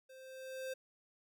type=tone with level ramp; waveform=square; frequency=523.3 Hz; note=C5; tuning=in tune; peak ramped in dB=-55 to -39 dBFS; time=0.09-0.74 s; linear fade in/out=10 ms; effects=none